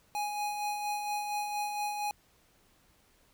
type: tone with tremolo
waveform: square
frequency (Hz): 830.6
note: G#5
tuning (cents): 0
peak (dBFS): -31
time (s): 0.15-2.11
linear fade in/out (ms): 0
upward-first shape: sine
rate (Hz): 4.3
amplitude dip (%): 40
effects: pink hiss -66 dBFS RMS until 3.33 s